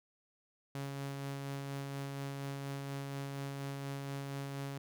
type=tone with tremolo; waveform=sawtooth; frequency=138.8 Hz; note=C#3; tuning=3 cents sharp; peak=-34 dBFS; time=0.75-4.78 s; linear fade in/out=2 ms; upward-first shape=sine; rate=4.2 Hz; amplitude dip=25%; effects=none